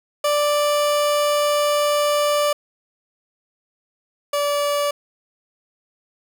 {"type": "tone pair in turn", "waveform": "30% pulse", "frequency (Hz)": [587.3, 578.5], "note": ["D5", "D5"], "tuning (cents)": [0, -26], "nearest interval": "unison", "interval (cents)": 26, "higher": "first", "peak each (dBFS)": [-14, -16], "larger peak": "first", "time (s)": [[0.24, 2.53], [4.33, 4.91]], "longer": "first", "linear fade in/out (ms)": 5, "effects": []}